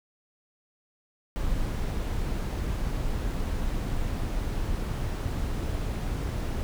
brown noise, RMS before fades -29 dBFS, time 1.36-6.63 s, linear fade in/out 0 ms, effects none

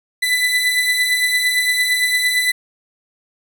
30% pulse beating tone pair, 1987 / 1995.8 Hz, B6 / B6, +10 / +18 cents, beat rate 8.8 Hz, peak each -19 / -13 dBFS, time 0.22-2.52 s, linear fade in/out 10 ms, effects none

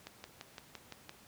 click train, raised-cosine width 0.2 ms, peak -27 dBFS, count 7, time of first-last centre 0.07-1.094 s, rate 5.86 Hz, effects pink hiss -59 dBFS RMS until 1.27 s + high-pass 80 Hz 12 dB/octave

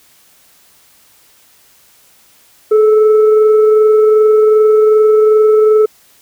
sine tone with frequency modulation, 429.7 Hz, A4, 41 cents flat, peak -5 dBFS, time 2.71-5.86 s, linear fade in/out 10 ms, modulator 882 Hz, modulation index 0.27, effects white hiss -48 dBFS RMS until 6.21 s

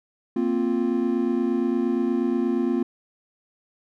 triangle chord, Bb suspended second, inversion none, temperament equal, 233.1 / 261.6 / 349.2 Hz, Bb3 / C4 / F4, 0 / 0 / 0 cents, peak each -23 dBFS, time 0.36-2.83 s, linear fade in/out 5 ms, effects none

